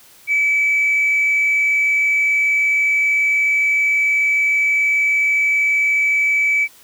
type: tone with frequency modulation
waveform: sine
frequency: 2296 Hz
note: D7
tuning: 40 cents flat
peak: -12 dBFS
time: 0.27-6.68 s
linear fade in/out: 50 ms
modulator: 65.2 Hz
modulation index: 0.39
effects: tanh soft clip ceiling -10 dBFS + white hiss -47 dBFS RMS until 6.83 s